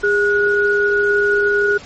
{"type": "tone pair together", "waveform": "sine", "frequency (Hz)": [407.9, 1453.6], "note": ["G#4", "F#6"], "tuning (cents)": [-31, -31], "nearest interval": "octave + minor seventh", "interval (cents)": 2200, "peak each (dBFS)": -15, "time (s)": [0.03, 1.78], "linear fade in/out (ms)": 10, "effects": ["pink hiss -38 dBFS RMS until 1.85 s", "MP3 32 kbps"]}